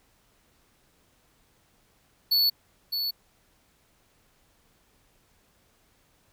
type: tone with echo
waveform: square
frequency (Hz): 4435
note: C#8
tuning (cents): 0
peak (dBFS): -20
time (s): 2.31-2.5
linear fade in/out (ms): 10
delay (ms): 610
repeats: 1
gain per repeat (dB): -7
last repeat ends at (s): 3.11
effects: pink hiss -65 dBFS RMS until 6.32 s